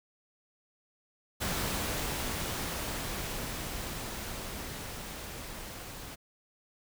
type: noise with level ramp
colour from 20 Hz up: pink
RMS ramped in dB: -32 to -44 dBFS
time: 1.4-6.16 s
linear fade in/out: 20 ms
effects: none